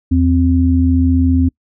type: tone pair together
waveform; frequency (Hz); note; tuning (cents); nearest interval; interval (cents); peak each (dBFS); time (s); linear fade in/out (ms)
sine; 82.1 / 260.7; E2 / C4; -6 / -6; octave + minor sixth; 2000; -12; 0.11-1.49; 10
effects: noise-tail reverb RT60 0.1 s tail -26 dB re dry